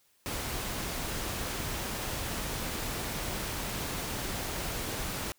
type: noise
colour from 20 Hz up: pink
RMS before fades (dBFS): -35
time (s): 0.26-5.32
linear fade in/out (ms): 0
effects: white hiss -68 dBFS RMS until 5.38 s